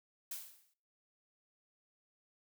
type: noise with exponential decay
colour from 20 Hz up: blue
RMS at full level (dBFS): -40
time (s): 0.31-0.74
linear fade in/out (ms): 5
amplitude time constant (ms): 93
effects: noise-tail reverb RT60 0.5 s tail -21 dB re dry